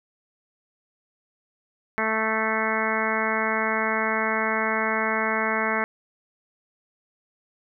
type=harmonic tone with a mistuned harmonic; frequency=220 Hz; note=A3; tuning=in tune; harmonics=1 / 2 / 3 / 4 / 5 / 6 / 7 / 8 / 9 / 10; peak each=-31 / -31 / -31 / -31 / -31 / -31 / -31 / -31 / -31 / -31 dBFS; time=1.98-5.84 s; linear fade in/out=0 ms; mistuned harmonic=10; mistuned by=-16 cents; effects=none